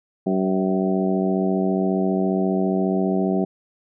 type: harmonic tone with a mistuned harmonic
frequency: 94.7 Hz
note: F#2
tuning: 41 cents sharp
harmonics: 2 / 3 / 4 / 5 / 6 / 7 / 8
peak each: -21 / -26 / -24 / -33 / -36 / -28 / -32 dBFS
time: 0.26-3.45 s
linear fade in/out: 10 ms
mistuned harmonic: 7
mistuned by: -19 cents
effects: none